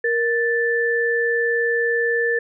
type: tone pair together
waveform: sine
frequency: 469.1 / 1760 Hz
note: A#4 / A6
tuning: +11 / 0 cents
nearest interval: octave + major seventh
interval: 2289 cents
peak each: -20 dBFS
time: 0.04-2.39 s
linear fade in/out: 5 ms
effects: none